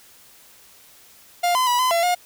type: tone with pitch steps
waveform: 45% pulse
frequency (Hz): 703 / 1020 / 977 / 1017 / 678 / 714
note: F5 / C6 / B5 / C6 / E5 / F5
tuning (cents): +11 / -44 / -19 / -50 / +49 / +38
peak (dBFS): -17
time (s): 1.43-2.15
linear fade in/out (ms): 10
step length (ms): 120
effects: white hiss -50 dBFS RMS until 2.25 s